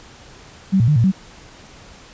sine tone with pitch steps, 192 / 116.1 / 150.3 / 116 / 190 Hz, G3 / A#2 / D3 / A#2 / F#3, -36 / -7 / +40 / -8 / +46 cents, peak -11 dBFS, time 0.72-1.12 s, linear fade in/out 20 ms, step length 80 ms, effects pink hiss -43 dBFS RMS until 2.13 s + resampled to 16000 Hz

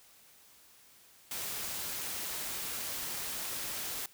white noise, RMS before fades -38 dBFS, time 1.31-4.06 s, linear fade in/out 2 ms, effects white hiss -60 dBFS RMS until 4.13 s

